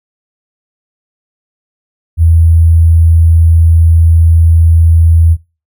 sine tone with sample-and-hold, 82.41 Hz, E2, in tune, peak -3 dBFS, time 2.17-5.37 s, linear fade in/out 50 ms, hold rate 11025 Hz, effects noise-tail reverb RT60 0.3 s tail -21 dB re dry

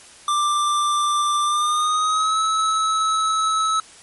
square tone with pitch glide, 1182 to 1296.4 Hz, D6 to E6, +11 to -29 cents, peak -18 dBFS, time 0.28-3.8 s, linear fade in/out 2 ms, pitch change +160 cents, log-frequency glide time 1.43-2.4 s, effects white hiss -45 dBFS RMS until 4.02 s + MP3 48 kbps

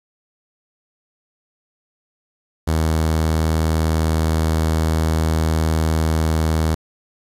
sawtooth tone with notch filter, 79.7 Hz, D#2, 42 cents sharp, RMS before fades -18 dBFS, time 2.67-6.75 s, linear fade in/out 10 ms, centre 2400 Hz, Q 1.7, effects resampled to 32000 Hz + 7-bit

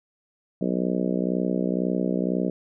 harmonic tone, 62 Hz, B1, 7 cents sharp, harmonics 3 / 4 / 5 / 6 / 7 / 8 / 9 / 10, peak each -26 / -28 / -30 / -32 / -33 / -34 / -35 / -36 dBFS, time 0.61-2.5 s, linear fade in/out 5 ms, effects none

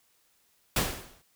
pink noise with exponential decay, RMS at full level -23 dBFS, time 0.76-1.22 s, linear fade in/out 5 ms, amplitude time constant 98 ms, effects white hiss -68 dBFS RMS until 1.35 s

